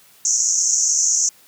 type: band-pass noise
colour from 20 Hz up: white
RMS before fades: -18 dBFS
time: 0.25-1.29 s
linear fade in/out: 2 ms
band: 5800 to 7100 Hz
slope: 96 dB/octave
effects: white hiss -51 dBFS RMS until 1.47 s + high-pass 80 Hz 12 dB/octave